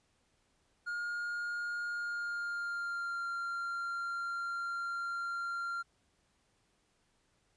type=tone with pitch glide; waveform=triangle; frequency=1422 to 1384.7 Hz; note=F6 to F6; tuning=+31 to -15 cents; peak=-33 dBFS; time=0.86-5.83 s; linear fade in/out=20 ms; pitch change=-46 cents; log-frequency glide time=1.88-3.27 s; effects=pink hiss -74 dBFS RMS until 7.56 s + resampled to 22050 Hz